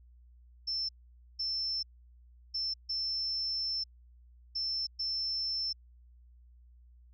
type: tone bursts at uneven times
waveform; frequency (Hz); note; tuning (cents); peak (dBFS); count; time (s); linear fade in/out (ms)
sine; 5330; E8; +18; -31; 6; 0.67-0.89 / 1.39-1.83 / 2.54-2.74 / 2.89-3.84 / 4.55-4.87 / 4.99-5.73; 10
effects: added 60 Hz sine -55 dBFS peak until 7.13 s